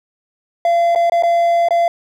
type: tone with dropouts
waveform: triangle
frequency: 684 Hz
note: F5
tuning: 36 cents flat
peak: -9 dBFS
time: 0.65-1.88 s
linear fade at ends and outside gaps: 2 ms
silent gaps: 0.95-0.958 / 1.098-1.12 / 1.225-1.234 / 1.686-1.707 s
effects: none